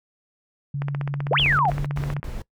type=tone with pitch glide; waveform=sine; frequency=141.3 to 143.19 Hz; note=C#3 to D3; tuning=+34 to -43 cents; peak=-24 dBFS; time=0.74-2.2 s; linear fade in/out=5 ms; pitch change=+23 cents; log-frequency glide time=1.08-1.79 s
type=click train; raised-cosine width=0.5 ms; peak=-16 dBFS; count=23; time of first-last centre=0.82-2.23 s; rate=15.6 Hz
type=exponential two-way sweep; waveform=sine; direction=up then down; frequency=400.6 to 3492 to 670 Hz; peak=-17 dBFS; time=1.31-1.7 s; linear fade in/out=2 ms; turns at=1.39 s
type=noise bursts; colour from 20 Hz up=brown; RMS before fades=-31 dBFS; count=4; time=1.4-2.42 s; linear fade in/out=2 ms; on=180 ms; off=100 ms
effects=noise-tail reverb RT60 0.1 s tail -21 dB re dry